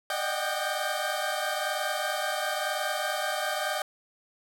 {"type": "tone cluster", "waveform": "25% pulse", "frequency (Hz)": [599, 620, 738, 787, 1579], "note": ["D5", "D#5", "F#5", "G5", "G6"], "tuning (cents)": [34, -6, -5, 7, 12], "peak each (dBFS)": -31, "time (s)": [0.1, 3.82], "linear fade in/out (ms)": 2, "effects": []}